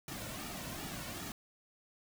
pink noise with flanger, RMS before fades -43 dBFS, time 0.08-1.32 s, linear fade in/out 2 ms, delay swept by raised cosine 1.9 to 2.48 ms, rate 2.6 Hz, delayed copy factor -0.6, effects none

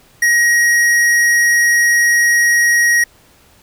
triangle tone with hard clipping, 1891 Hz, A#6, 24 cents sharp, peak -11 dBFS, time 0.22-3.04 s, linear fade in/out 5 ms, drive 16 dB, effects pink hiss -49 dBFS RMS until 3.62 s

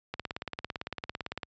click train, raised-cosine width 0.3 ms, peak -18 dBFS, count 24, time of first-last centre 0.14-1.432 s, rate 17.8 Hz, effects high-pass 60 Hz 12 dB/octave + resampled to 16000 Hz

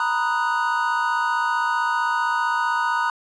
triangle chord, B major seventh, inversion third, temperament equal, 932.3 / 987.8 / 1244.5 / 1480 Hz, A#5 / B5 / D#6 / F#6, 0 / 0 / 0 / 0 cents, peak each -22 / -25 / -24 / -23 dBFS, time 0-3.1 s, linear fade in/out 2 ms, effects resampled to 22050 Hz

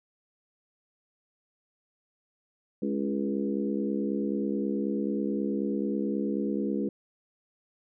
harmonic tone with a mistuned harmonic, 69.3 Hz, C#2, in tune, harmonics 3 / 4 / 5 / 6 / 7, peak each -30 / -32 / -34 / -36 / -37 dBFS, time 2.82-6.89 s, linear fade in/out 5 ms, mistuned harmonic 5, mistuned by -27 cents, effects none

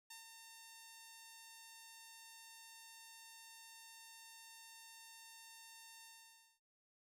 5% pulse tone with ADSR envelope, 908 Hz, A#5, 46 cents flat, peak -39 dBFS, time 0.1-6.6 s, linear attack 7 ms, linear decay 130 ms, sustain -5 dB, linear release 560 ms, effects none

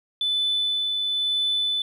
sine tone with tremolo, 3501 Hz, A7, 9 cents flat, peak -19 dBFS, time 0.21-1.82 s, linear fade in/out 2 ms, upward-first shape sine, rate 1 Hz, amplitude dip 30%, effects tanh soft clip ceiling -17 dBFS + 10-bit

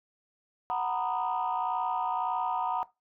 sine chord, B major seventh, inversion second, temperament just, 740.8 / 926 / 987.8 / 1234.7 Hz, F#5 / A#5 / B5 / D#6, +2 / -12 / 0 / -14 cents, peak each -31 / -32 / -34 / -36 dBFS, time 0.7-2.83 s, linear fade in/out 0 ms, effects noise-tail reverb RT60 0.2 s tail -17 dB re dry + tanh soft clip ceiling -20 dBFS

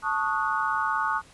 sine chord, D# half-diminished seventh, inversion second, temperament equal with one note detuned, 880 / 1108.7 / 1244.5 / 1463.8 Hz, A5 / C#6 / D#6 / F#6, 0 / 0 / 0 / -19 cents, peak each -29 dBFS, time 0.02-1.22 s, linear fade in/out 50 ms, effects pink hiss -53 dBFS RMS until 1.33 s + resampled to 24000 Hz

